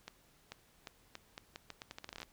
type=accelerating click train; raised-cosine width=0.2 ms; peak=-27 dBFS; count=18; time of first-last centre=0.08-2.23 s; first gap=440 ms; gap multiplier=0.8; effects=pink hiss -67 dBFS RMS until 2.32 s